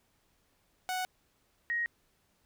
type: tone pair in turn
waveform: sawtooth / sine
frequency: 740 / 1881.5 Hz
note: F#5 / A#6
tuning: 0 / +16 cents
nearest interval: octave + major third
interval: 1616 cents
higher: second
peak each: -28 / -29 dBFS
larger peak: first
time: 0.89-1.05 / 1.7-1.86 s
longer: neither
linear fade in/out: 0 ms
effects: pink hiss -72 dBFS RMS until 2.45 s